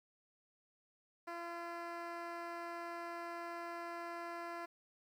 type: tone with band-pass filter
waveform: 10% pulse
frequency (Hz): 341.5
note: F4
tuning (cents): -39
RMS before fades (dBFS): -45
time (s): 1.27-4.66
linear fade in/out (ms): 10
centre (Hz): 740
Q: 0.56
effects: 11-bit